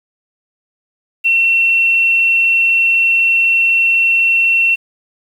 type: tone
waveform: sine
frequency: 2712 Hz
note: E7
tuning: 49 cents sharp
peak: -9 dBFS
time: 1.24-4.76 s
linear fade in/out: 20 ms
effects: 7-bit